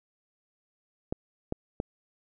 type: clicks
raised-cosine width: 2 ms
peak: -16 dBFS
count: 3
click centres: 1.125 / 1.524 / 1.801 s
effects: none